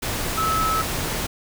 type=tone in noise; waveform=sine; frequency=1300 Hz; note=E6; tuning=24 cents flat; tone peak=-20 dBFS; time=0.37-0.82 s; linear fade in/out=10 ms; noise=pink; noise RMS=-26 dBFS; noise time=0.02-1.27 s; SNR=+3 dB; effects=none